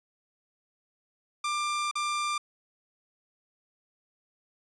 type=tone with dropouts; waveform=sawtooth; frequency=1189 Hz; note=D6; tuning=21 cents sharp; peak=-24 dBFS; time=1.44-2.38 s; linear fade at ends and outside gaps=5 ms; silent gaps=1.913-1.954 s; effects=resampled to 22050 Hz